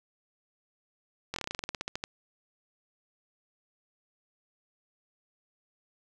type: slowing click train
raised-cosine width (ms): 0.2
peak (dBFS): -16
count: 16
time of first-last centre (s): 1.34-2.039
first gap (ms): 22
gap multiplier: 1.1
effects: 9-bit